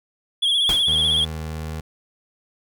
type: tone with vibrato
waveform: triangle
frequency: 3322 Hz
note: G#7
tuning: in tune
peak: -15 dBFS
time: 0.42-1.25 s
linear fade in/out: 10 ms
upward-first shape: sine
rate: 16 Hz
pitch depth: 65 cents each way
type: noise with exponential decay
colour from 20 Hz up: pink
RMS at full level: -24 dBFS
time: 0.69-0.94 s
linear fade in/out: 2 ms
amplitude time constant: 53 ms
type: tone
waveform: 25% pulse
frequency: 78.9 Hz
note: D#2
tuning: 25 cents sharp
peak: -24 dBFS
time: 0.87-1.81 s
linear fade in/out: 10 ms
effects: none